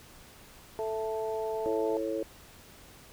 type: harmonic tone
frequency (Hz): 220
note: A3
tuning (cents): 0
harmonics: 2 / 3 / 4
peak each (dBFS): -32 / -36 / -38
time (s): 0.79-1.97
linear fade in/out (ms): 0
type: chord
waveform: sine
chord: A major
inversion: second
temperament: just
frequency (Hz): 330 / 440 / 550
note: E4 / A4 / C#5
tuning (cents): +2 / 0 / -14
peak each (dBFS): -34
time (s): 1.66-2.23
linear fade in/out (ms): 0
effects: pink hiss -53 dBFS RMS until 3.12 s